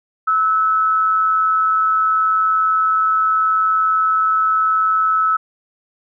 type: tone pair together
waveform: sine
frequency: 1300.8 / 1480 Hz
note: E6 / F#6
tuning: -23 / 0 cents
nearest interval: major second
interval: 223 cents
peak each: -13 / -25 dBFS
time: 0.27-5.37 s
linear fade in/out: 10 ms
effects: none